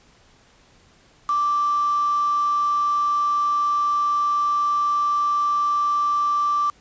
sine tone with quantisation, 1172 Hz, D6, 4 cents flat, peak -18 dBFS, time 1.29-6.7 s, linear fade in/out 2 ms, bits 5, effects pink hiss -55 dBFS RMS until 6.8 s + resampled to 16000 Hz

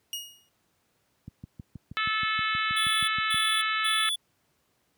sawtooth tone with exponential decay, 2873 Hz, F7, 48 cents sharp, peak -26 dBFS, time 0.13-0.49 s, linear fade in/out 1 ms, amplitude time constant 78 ms
click train, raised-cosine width 5 ms, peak -26 dBFS, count 14, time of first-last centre 1.28-3.343 s, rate 6.3 Hz
harmonic tone, 435.5 Hz, A4, 18 cents flat, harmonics 3 / 4 / 5 / 6 / 7 / 8 / 9, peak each -29 / -31 / -33 / -35 / -36 / -37 / -38 dBFS, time 1.97-4.09 s, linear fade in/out 0 ms
square tone bursts, 3443 Hz, A7, 38 cents flat, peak -27 dBFS, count 3, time 2.76-4.16 s, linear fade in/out 10 ms, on 320 ms, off 220 ms
effects pink hiss -71 dBFS RMS until 4.97 s + high-pass 80 Hz 12 dB/octave

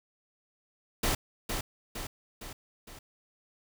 pink noise with echo, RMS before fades -28 dBFS, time 1.03-1.15 s, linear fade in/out 5 ms, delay 460 ms, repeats 4, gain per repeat -5 dB, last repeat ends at 2.99 s, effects none

